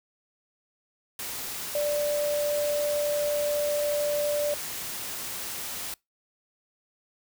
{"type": "tone in noise", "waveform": "sine", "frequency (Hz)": 587.3, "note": "D5", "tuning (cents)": 0, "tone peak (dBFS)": -24, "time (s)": [1.75, 4.54], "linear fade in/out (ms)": 2, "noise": "white", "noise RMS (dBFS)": -35, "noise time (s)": [1.19, 5.94], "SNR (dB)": 8, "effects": ["noise-tail reverb RT60 0.2 s tail -25 dB re dry"]}